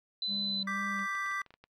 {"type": "tone", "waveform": "sine", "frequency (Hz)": 4016, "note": "B7", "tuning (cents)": 28, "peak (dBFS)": -31, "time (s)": [0.22, 0.63], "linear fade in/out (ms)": 2}
{"type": "tone with vibrato", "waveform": "triangle", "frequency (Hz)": 198.2, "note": "G3", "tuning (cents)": 19, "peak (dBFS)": -36, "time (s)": [0.27, 1.07], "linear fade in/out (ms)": 50, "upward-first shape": "sine", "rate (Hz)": 2.1, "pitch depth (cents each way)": 26}
{"type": "chord", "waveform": "triangle", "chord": "G major", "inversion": "second", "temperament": "equal", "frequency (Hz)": [1174.7, 1568, 1975.5], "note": ["D6", "G6", "B6"], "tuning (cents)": [0, 0, 0], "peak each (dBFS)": [-34, -38, -34], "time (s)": [0.67, 1.42], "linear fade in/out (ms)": 5}
{"type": "clicks", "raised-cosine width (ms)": 0.3, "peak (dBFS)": -37, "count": 9, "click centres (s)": [0.992, 1.152, 1.262, 1.314, 1.416, 1.463, 1.506, 1.54, 1.64]}
{"effects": ["noise-tail reverb RT60 0.1 s tail -25 dB re dry"]}